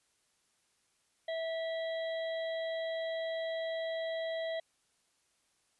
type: harmonic tone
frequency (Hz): 653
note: E5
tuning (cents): -17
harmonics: 1 / 3 / 5 / 6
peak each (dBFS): -34 / -44 / -48 / -50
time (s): 1.28-4.6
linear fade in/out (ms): 5
effects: white hiss -74 dBFS RMS until 5.79 s + resampled to 24000 Hz